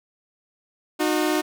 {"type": "tone pair together", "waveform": "sawtooth", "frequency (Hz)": [306.4, 364.1], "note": ["D#4", "F#4"], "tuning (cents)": [-27, -28], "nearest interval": "minor third", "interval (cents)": 299, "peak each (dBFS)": [-18, -20], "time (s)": [0.99, 1.42], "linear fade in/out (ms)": 20, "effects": []}